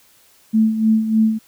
sine tone with tremolo, 220 Hz, A3, in tune, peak -10 dBFS, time 0.53-1.39 s, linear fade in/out 20 ms, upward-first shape sine, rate 3.3 Hz, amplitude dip 65%, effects white hiss -53 dBFS RMS until 1.47 s

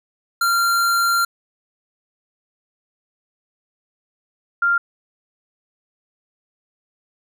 square / sine tone pair in turn, 1382 / 1394 Hz, F6 / F6, -19 / -4 cents, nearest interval unison, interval 15 cents, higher second, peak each -16 / -14 dBFS, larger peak second, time 0.41-1.25 / 4.62-4.78 s, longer first, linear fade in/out 5 ms, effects none

